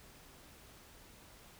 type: silence
effects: pink hiss -58 dBFS RMS until 1.59 s